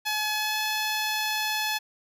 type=tone with pitch glide; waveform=10% pulse; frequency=852 to 858.4 Hz; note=G#5 to A5; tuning=+44 to -43 cents; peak=-17 dBFS; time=0.05-1.79 s; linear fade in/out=20 ms; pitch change=+13 cents; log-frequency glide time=0.34-0.58 s; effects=none